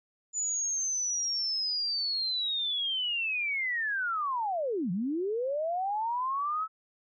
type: linear two-way sweep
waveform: sine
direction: down then up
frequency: 7030 to 165 to 1312 Hz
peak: -28 dBFS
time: 0.33-6.68 s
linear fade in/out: 50 ms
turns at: 4.91 s
effects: none